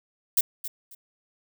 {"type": "noise with echo", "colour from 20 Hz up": "violet", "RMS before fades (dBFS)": -20, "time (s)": [0.37, 0.41], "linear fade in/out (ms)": 5, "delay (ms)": 270, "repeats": 2, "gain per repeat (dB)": -13, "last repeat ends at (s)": 0.95, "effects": []}